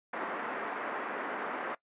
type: band-pass noise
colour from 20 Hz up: white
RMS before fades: -37 dBFS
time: 0.13-1.75 s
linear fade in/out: 5 ms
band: 240 to 1700 Hz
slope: 24 dB/octave
effects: noise-tail reverb RT60 0.1 s tail -20 dB re dry + resampled to 8000 Hz